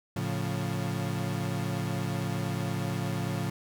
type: chord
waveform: 35% pulse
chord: A augmented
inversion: none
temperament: equal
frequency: 110 / 138.59 / 174.61 Hz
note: A2 / C#3 / E#3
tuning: 0 / 0 / 0 cents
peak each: -32 dBFS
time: 0.16-3.5 s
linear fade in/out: 5 ms
effects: none